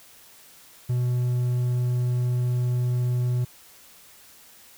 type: tone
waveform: triangle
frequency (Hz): 123.47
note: B2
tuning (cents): 0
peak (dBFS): -19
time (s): 0.89-3.45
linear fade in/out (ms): 10
effects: white hiss -51 dBFS RMS until 4.77 s